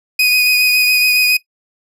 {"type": "tone with vibrato", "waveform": "30% pulse", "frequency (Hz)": 2489, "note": "D#7", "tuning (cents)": 0, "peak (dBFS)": -7, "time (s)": [0.19, 1.37], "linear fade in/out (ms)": 5, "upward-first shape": "triangle", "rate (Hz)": 7.2, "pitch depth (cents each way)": 18, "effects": ["noise-tail reverb RT60 0.1 s tail -17 dB re dry"]}